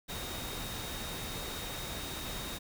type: tone in noise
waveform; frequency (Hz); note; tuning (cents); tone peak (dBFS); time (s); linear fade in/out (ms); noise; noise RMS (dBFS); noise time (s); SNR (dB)
sine; 3728; A#7; -1; -45; 0.08-2.59; 20; pink; -40; 0.08-2.59; -8
effects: none